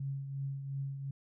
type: tone with tremolo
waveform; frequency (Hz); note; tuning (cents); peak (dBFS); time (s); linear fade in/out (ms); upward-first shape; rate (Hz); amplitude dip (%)
sine; 137.5; C#3; -14; -33; 0-1.11; 5; triangle; 2.8; 55
effects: none